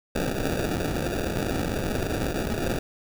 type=noise with sample-and-hold; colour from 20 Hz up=white; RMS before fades=-27 dBFS; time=0.15-2.79 s; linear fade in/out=5 ms; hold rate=1050 Hz; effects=none